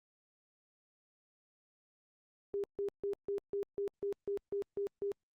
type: tone bursts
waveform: sine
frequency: 401.6 Hz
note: G4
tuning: 42 cents sharp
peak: -33 dBFS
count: 11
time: 2.54-5.118 s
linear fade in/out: 0 ms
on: 98 ms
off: 150 ms
effects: Opus 48 kbps